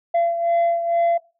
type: beating tone pair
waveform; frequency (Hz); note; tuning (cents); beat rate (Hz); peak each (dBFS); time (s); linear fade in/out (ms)
sine; 681 / 683.2; F5 / F5; -44 / -38; 2.2; -16 / -22; 0.14-1.18; 10
effects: noise-tail reverb RT60 0.3 s tail -21 dB re dry + tanh soft clip ceiling -14 dBFS